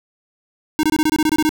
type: tone bursts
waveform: square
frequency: 309.5 Hz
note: D#4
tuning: 9 cents flat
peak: -14 dBFS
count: 11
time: 0.79-1.492 s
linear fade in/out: 0 ms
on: 42 ms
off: 24 ms
effects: none